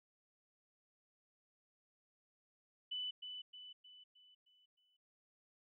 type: tone with echo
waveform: sine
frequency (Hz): 2991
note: F#7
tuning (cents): +18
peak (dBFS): -39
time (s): 2.91-3.11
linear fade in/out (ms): 10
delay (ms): 310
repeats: 6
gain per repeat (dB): -6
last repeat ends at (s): 4.97
effects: none